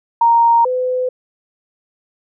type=tone pair in turn; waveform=sine; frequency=931 / 506.2 Hz; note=A#5 / B4; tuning=-2 / +43 cents; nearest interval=major seventh; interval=1055 cents; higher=first; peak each=-8 / -15 dBFS; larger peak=first; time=0.21-0.65 / 0.65-1.09 s; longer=neither; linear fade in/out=5 ms; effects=none